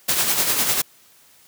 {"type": "noise with tremolo", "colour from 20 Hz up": "white", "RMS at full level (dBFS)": -18, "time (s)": [0.08, 0.82], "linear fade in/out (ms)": 10, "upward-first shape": "sine", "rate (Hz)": 10, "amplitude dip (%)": 50, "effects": ["white hiss -53 dBFS RMS until 1.47 s", "high-pass 80 Hz 12 dB/octave"]}